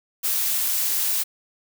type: noise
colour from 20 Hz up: blue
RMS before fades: -23 dBFS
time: 0.23-1.24 s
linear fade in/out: 20 ms
effects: none